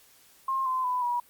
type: tone with pitch steps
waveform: sine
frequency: 1065 / 1031.1 / 998.3 / 966.5 Hz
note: C6 / C6 / B5 / B5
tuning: +30 / -26 / +18 / -38 cents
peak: -25 dBFS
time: 0.48-1.2 s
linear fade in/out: 5 ms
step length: 180 ms
effects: white hiss -58 dBFS RMS until 1.29 s + Opus 48 kbps